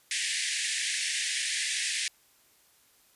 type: band-pass noise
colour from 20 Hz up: pink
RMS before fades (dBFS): -31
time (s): 0.11-2.08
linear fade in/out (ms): 2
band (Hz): 1700 to 10000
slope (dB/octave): 96
effects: white hiss -63 dBFS RMS until 3.15 s + resampled to 32000 Hz